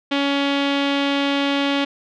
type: tone with low-pass filter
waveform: sawtooth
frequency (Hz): 280.5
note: C#4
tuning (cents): +21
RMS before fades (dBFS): -20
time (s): 0.11-1.85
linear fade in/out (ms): 10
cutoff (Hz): 3300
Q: 3
effects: none